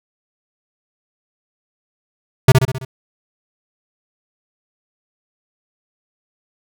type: tone with echo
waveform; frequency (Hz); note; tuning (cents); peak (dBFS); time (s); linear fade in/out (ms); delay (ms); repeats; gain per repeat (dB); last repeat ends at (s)
square; 130.81; C3; 0; -3; 2.48-2.52; 5; 66; 5; -5; 2.85
effects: none